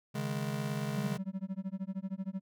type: chord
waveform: square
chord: C# suspended second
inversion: none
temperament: just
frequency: 138.59 / 155.92 / 207.9 Hz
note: C#3 / D#3 / G#3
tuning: 0 / +4 / +2 cents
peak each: -37 / -40 / -38 dBFS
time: 0.14-1.18 s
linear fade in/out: 20 ms
type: tone with tremolo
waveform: triangle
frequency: 191.3 Hz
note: G3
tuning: 42 cents flat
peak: -30 dBFS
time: 0.96-2.41 s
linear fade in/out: 10 ms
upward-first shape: sine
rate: 13 Hz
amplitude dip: 100%
effects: none